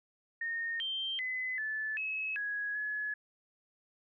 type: tone with pitch steps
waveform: sine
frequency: 1841 / 3151 / 2023 / 1741 / 2576 / 1666 / 1699 Hz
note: A#6 / G7 / B6 / A6 / E7 / G#6 / G#6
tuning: -22 / +8 / +41 / -19 / -41 / +5 / +39 cents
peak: -33 dBFS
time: 0.41-3.14 s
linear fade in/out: 5 ms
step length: 390 ms
effects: none